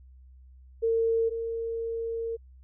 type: tone pair in turn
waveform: sine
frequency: 455 / 457.6 Hz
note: A#4 / A#4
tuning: -42 / -32 cents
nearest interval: unison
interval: 10 cents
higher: second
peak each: -22 / -29 dBFS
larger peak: first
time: 0.82-1.3 / 1.3-2.37 s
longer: second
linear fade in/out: 20 ms
effects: added 64 Hz sine -49 dBFS peak until 2.63 s